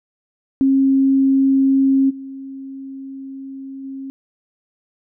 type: tone with level steps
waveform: sine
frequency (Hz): 269.7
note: C#4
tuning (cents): -47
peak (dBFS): -11 / -29 / -27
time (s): 0.61-4.1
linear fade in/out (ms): 0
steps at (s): 2.09 / 3.83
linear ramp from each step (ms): 20
effects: none